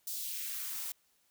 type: noise with high-pass filter sweep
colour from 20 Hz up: blue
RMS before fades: -39 dBFS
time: 0.07-0.92 s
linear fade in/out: 2 ms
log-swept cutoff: 5000 to 630 Hz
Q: 1.4
effects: white hiss -72 dBFS RMS until 1.3 s